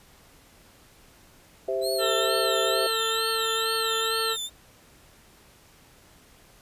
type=chord; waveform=sine; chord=C major; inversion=second; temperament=equal; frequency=392 / 523.3 / 659.3 Hz; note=G4 / C5 / E5; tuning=0 / 0 / 0 cents; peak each=-29 dBFS; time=1.68-2.87 s; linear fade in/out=5 ms
type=tone with vibrato; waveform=sawtooth; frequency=3918 Hz; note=B7; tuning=15 cents flat; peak=-27 dBFS; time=1.81-4.5 s; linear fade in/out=50 ms; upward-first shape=sine; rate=2.2 Hz; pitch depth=190 cents each way
type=harmonic tone; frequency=448.2 Hz; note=A4; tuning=32 cents sharp; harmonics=1 / 2 / 3 / 4 / 6 / 7 / 8 / 9; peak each=-30 / -40 / -29 / -34 / -38 / -32 / -39 / -37 dBFS; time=1.98-4.37 s; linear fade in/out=50 ms
effects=pink hiss -55 dBFS RMS until 6.61 s + resampled to 32000 Hz